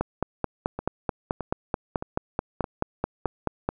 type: two click trains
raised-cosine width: 1 ms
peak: -17 / -10 dBFS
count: 5 / 18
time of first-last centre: 0.79-3.259 / 0.01-3.69 s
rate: 1.62 / 4.62 Hz
effects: none